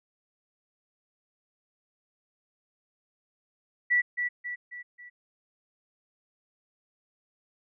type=tone with echo; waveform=sine; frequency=1954 Hz; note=B6; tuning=19 cents flat; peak=-20 dBFS; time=3.9-4.02 s; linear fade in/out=20 ms; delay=270 ms; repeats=4; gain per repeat=-6 dB; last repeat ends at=5.1 s; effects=none